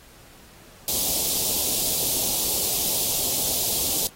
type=band-stop noise; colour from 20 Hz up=white; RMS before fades=-24 dBFS; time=0.88-4.07 s; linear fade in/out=0 ms; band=790 to 3200 Hz; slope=24 dB/octave; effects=pink hiss -50 dBFS RMS until 4.15 s + AAC 48 kbps